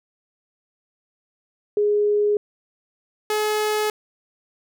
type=tone pair in turn; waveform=sine / sawtooth; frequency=415.3 / 425.5 Hz; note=G#4 / G#4; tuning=0 / +42 cents; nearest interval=unison; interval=42 cents; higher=second; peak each=-16 dBFS; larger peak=neither; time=1.77-2.37 / 3.3-3.9 s; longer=neither; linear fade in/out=2 ms; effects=none